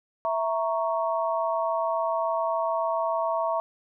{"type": "chord", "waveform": "sine", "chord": "A# diminished", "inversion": "second", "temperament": "equal", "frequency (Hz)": [659.3, 932.3, 1108.7], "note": ["E5", "A#5", "C#6"], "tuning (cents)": [0, 0, 0], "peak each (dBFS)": [-26, -29, -30], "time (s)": [0.25, 3.6], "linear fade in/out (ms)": 0, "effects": []}